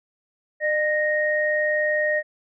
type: tone pair together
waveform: sine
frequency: 605.6 / 1864.7 Hz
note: D#5 / A#6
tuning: -47 / 0 cents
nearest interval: octave + perfect fifth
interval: 1947 cents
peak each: -22 dBFS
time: 0.6-2.23 s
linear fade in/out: 50 ms
effects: none